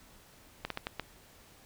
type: slowing click train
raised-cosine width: 0.3 ms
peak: -18 dBFS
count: 5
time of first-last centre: 0.65-0.997 s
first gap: 53 ms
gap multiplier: 1.34
effects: pink hiss -58 dBFS RMS until 1.65 s